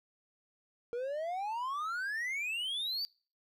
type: exponential sweep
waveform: triangle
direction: up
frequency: 465.4 to 4699 Hz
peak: -32 dBFS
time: 0.93-3.05 s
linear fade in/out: 0 ms
effects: noise-tail reverb RT60 0.4 s tail -25 dB re dry